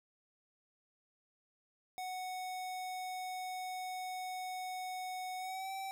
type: tone with pitch glide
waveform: square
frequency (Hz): 740 to 772.3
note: F#5 to G5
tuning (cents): 0 to -26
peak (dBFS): -40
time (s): 1.98-5.91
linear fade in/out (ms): 0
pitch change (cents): +74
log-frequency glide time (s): 5.38-5.72
effects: none